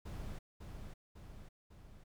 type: noise with echo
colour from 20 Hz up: brown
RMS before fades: -44 dBFS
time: 0.05-0.39 s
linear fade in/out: 10 ms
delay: 550 ms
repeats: 3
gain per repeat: -4 dB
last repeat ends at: 2.04 s
effects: none